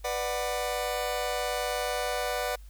sawtooth chord, B minor, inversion none, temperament just, 493.9 / 592.7 / 740.8 Hz, B4 / D5 / F#5, 0 / +16 / +2 cents, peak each -29 dBFS, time 0.04-2.56 s, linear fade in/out 10 ms, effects added 50 Hz sine -44 dBFS peak until 2.69 s + white hiss -62 dBFS RMS until 2.69 s

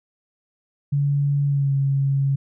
sine tone with pitch glide, 142.3 to 137.77 Hz, C#3 to C#3, +46 to -10 cents, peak -17 dBFS, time 0.92-2.36 s, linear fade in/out 10 ms, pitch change -56 cents, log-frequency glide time 1.46-1.73 s, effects none

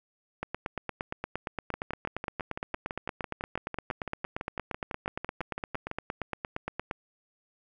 two click trains, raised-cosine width 0.5 ms, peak -19 / -17 dBFS, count 26 / 57, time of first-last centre 1.74-5.914 / 0.43-6.911 s, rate 5.99 / 8.64 Hz, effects none

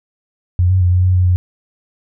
sine tone with pitch steps, 89.2 / 93.4 / 89.2 / 90.7 / 91.9 / 90.9 / 89.8 Hz, F2 / F#2 / F2 / F#2 / F#2 / F#2 / F2, +37 / +17 / +37 / -34 / -11 / -30 / +49 cents, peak -9 dBFS, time 0.59-1.36 s, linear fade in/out 0 ms, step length 110 ms, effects none

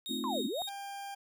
40% pulse tone with tremolo, 3729 Hz, A#7, in tune, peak -35 dBFS, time 0.06-0.69 s, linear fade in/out 0 ms, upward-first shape sine, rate 3.9 Hz, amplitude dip 65%
sine chord, F dominant seventh, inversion first, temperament equal, 220 / 261.6 / 311.1 / 349.2 Hz, A3 / C4 / Eb4 / F4, 0 / 0 / 0 / 0 cents, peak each -39 / -38 / -42 / -42 dBFS, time 0.09-0.47 s, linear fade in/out 10 ms
sine linear two-way sweep, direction down then up, 1100 to 202.2 to 770 Hz, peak -33 dBFS, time 0.24-0.62 s, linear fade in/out 0 ms, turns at 0.46 s
40% pulse tone, 797 Hz, G5, 28 cents sharp, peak -39 dBFS, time 0.67-1.15 s, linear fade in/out 10 ms
effects none

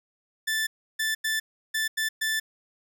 sawtooth tone bursts at uneven times, 1760 Hz, A6, in tune, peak -21 dBFS, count 6, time 0.47-0.67 / 0.99-1.15 / 1.24-1.4 / 1.74-1.88 / 1.97-2.09 / 2.21-2.4 s, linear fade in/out 10 ms, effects 10-bit

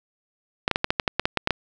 clicks, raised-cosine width 0.3 ms, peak -4 dBFS, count 12, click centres 0.679 / 0.713 / 0.759 / 0.844 / 0.905 / 0.998 / 1.078 / 1.196 / 1.255 / 1.373 / 1.474 / 1.507 s, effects none

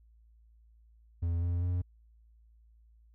triangle tone with pitch steps, 84.9 / 86.88 / 88.92 Hz, F2 / F2 / F2, -48 / -8 / +32 cents, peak -26 dBFS, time 1.22-1.82 s, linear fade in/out 10 ms, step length 200 ms, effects added 56 Hz sine -58 dBFS peak until 3.14 s

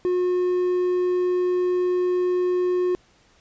triangle tone, 360.9 Hz, F#4, 43 cents flat, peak -17 dBFS, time 0.05-2.95 s, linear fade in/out 0 ms, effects pink hiss -58 dBFS RMS until 3.4 s + resampled to 16000 Hz

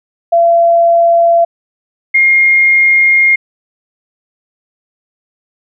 sine tone pair in turn, 679 / 2131 Hz, F5 / C7, -49 / +31 cents, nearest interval octave + minor sixth, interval 1980 cents, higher second, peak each -5 dBFS, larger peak neither, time 0.32-1.45 / 2.14-3.36 s, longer second, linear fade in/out 10 ms, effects none

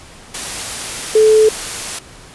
sine tone in noise, 433.9 Hz, A4, 24 cents flat, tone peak -6 dBFS, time 1.15-1.49 s, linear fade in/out 5 ms, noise white, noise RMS -24 dBFS, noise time 0.34-1.99 s, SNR +15 dB, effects pink hiss -39 dBFS RMS until 2.34 s + resampled to 24000 Hz

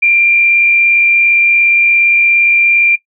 sine tone with frequency modulation, 2382 Hz, D7, 24 cents sharp, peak -6 dBFS, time 0.02-2.96 s, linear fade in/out 10 ms, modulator 57.3 Hz, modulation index 0.56, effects noise-tail reverb RT60 0.1 s tail -18 dB re dry

